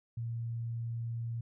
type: tone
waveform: sine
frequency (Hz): 116.2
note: A#2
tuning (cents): -5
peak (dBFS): -34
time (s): 0.17-1.41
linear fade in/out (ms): 5
effects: none